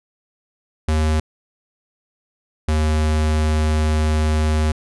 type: tone pair in turn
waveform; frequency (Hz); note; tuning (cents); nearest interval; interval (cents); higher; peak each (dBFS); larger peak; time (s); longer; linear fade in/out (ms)
square; 77.78 / 77.29; D#2 / D#2; 0 / -11; unison; 11; first; -16; neither; 0.88-1.2 / 2.68-4.72; second; 5
effects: resampled to 24000 Hz